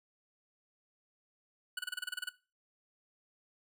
25% pulse tone bursts, 1480 Hz, F#6, in tune, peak -31 dBFS, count 11, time 1.77-2.292 s, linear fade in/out 5 ms, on 22 ms, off 28 ms, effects noise-tail reverb RT60 0.3 s tail -18 dB re dry

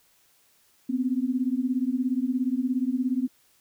sine beating tone pair, 246.9 / 263.9 Hz, B3 / C4, 0 / +15 cents, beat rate 17 Hz, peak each -26 dBFS, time 0.89-3.28 s, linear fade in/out 10 ms, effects white hiss -63 dBFS RMS until 3.6 s

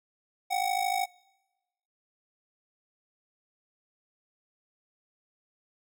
square ring-modulated tone, 749 Hz, F#5, 21 cents sharp, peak -24 dBFS, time 0.5-1.06 s, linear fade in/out 20 ms, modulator 26.6 Hz, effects noise-tail reverb RT60 1.0 s tail -24 dB re dry

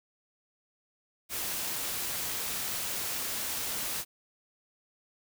white noise, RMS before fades -34 dBFS, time 1.29-4.05 s, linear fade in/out 50 ms, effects none

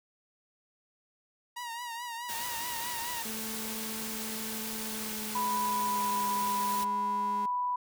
sawtooth tone with vibrato, 948 Hz, A#5, 29 cents sharp, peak -33 dBFS, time 1.56-3.23 s, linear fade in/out 10 ms, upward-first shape triangle, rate 4.7 Hz, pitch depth 71 cents each way
white noise, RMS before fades -38 dBFS, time 2.28-6.85 s, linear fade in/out 20 ms
35% pulse tone with pitch glide, 220 to 206.5 Hz, A3 to G#3, 0 to -10 cents, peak -38 dBFS, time 3.25-7.46 s, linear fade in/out 5 ms, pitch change -110 cents, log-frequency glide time 4.74-6.24 s
sine tone, 987.8 Hz, B5, in tune, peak -28 dBFS, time 5.35-7.76 s, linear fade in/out 5 ms
effects none

